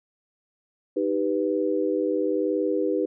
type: chord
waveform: sine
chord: Eb augmented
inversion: none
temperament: equal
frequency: 311.1 / 392 / 493.9 Hz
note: Eb4 / G4 / B4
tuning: 0 / 0 / 0 cents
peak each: -26 dBFS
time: 0.96-3.06 s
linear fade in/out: 10 ms
effects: none